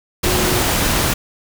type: tone in noise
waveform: sine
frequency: 363.6 Hz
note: F#4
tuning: 30 cents flat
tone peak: -21 dBFS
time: 0.25-0.62 s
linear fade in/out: 10 ms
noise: pink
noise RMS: -17 dBFS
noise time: 0.23-1.14 s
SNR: -7 dB
effects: none